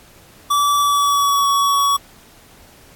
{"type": "tone with pitch glide", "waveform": "square", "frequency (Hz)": [1155, 1124.7], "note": ["D6", "C#6"], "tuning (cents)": [-29, 25], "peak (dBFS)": -14, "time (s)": [0.5, 1.97], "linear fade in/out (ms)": 10, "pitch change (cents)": -46, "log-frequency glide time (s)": [0.78, 1.47], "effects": ["pink hiss -47 dBFS RMS until 2.95 s", "AAC 64 kbps"]}